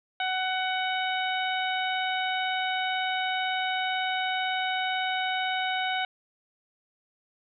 harmonic tone, 747 Hz, F#5, 16 cents sharp, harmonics 1 / 2 / 3 / 4 / 5, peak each -29 / -32 / -34 / -35 / -36 dBFS, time 0.2-6.05 s, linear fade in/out 2 ms, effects none

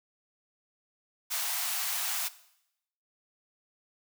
white high-pass noise, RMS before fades -32 dBFS, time 1.3-2.29 s, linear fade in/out 20 ms, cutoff 660 Hz, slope 96 dB/octave, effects noise-tail reverb RT60 0.8 s tail -17 dB re dry

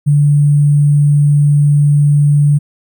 sine tone with sample-and-hold, 145.7 Hz, D3, 13 cents flat, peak -6 dBFS, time 0.06-2.59 s, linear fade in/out 20 ms, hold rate 8820 Hz, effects none

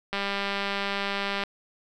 click train, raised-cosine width 0.3 ms, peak -13 dBFS, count 261, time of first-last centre 0.13-1.437 s, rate 199 Hz, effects none

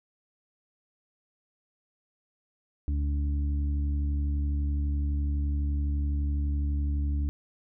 harmonic tone, 71.9 Hz, D2, 36 cents flat, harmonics 1 / 2 / 3 / 4, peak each -25 / -41 / -45 / -39 dBFS, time 2.88-7.29 s, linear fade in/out 0 ms, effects none

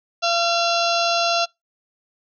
harmonic tone with a mistuned harmonic, 683 Hz, F5, 39 cents flat, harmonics 1 / 2 / 4 / 5 / 6 / 7 / 8 / 9, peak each -21 / -24 / -25 / -29 / -27 / -29 / -31 / -34 dBFS, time 0.22-1.46 s, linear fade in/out 20 ms, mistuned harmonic 9, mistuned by +56 cents, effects noise-tail reverb RT60 0.2 s tail -26 dB re dry

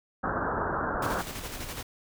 white low-pass noise, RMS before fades -30 dBFS, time 0.23-1.22 s, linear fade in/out 10 ms, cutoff 1600 Hz, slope 96 dB/octave
pink noise with tremolo, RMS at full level -36 dBFS, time 1.02-1.83 s, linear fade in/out 5 ms, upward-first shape square, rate 12 Hz, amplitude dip 40%
effects none

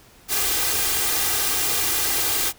white noise with comb filter, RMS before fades -22 dBFS, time 0.28-2.53 s, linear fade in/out 50 ms, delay 2.5 ms, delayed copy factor +0.65, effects pink hiss -51 dBFS RMS until 2.58 s

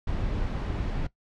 brown noise, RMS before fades -29 dBFS, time 0.07-1.07 s, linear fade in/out 5 ms, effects noise-tail reverb RT60 0.1 s tail -18 dB re dry + low-pass 4000 Hz 12 dB/octave

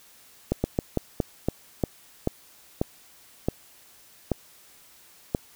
slowing click train, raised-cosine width 2 ms, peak -9 dBFS, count 12, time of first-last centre 0.52-5.349 s, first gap 120 ms, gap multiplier 1.24, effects white hiss -54 dBFS RMS until 5.55 s

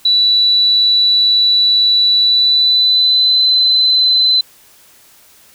sine tone with pitch glide, 3951 to 4039 Hz, B7 to B7, 0 to +38 cents, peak -8 dBFS, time 0.05-4.41 s, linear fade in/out 5 ms, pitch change +38 cents, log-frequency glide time 2.2-3.46 s, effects white hiss -46 dBFS RMS until 5.54 s

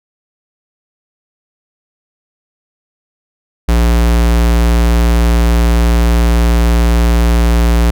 square tone, 58.27 Hz, A#1, in tune, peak -8 dBFS, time 3.68-7.91 s, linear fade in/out 10 ms, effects none

